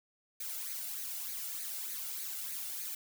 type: noise with flanger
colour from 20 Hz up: blue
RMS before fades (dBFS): -40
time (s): 0.4-2.95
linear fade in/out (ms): 5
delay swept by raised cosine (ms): 0.46 to 1.46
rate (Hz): 3.3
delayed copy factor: +0.6
effects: none